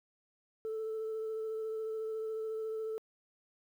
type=tone with vibrato; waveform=sine; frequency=440 Hz; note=A4; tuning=in tune; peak=-33 dBFS; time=0.65-2.98 s; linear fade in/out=0 ms; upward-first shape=sine; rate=14 Hz; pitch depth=14 cents each way; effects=tanh soft clip ceiling -33 dBFS + 11-bit